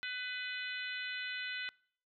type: harmonic tone with a mistuned harmonic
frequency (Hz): 500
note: B4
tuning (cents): +21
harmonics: 3 / 4 / 5 / 6 / 7 / 8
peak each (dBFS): -41 / -43 / -45 / -47 / -48 / -49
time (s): 0.03-1.69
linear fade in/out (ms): 0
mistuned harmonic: 8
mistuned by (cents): +19
effects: noise-tail reverb RT60 0.6 s tail -26 dB re dry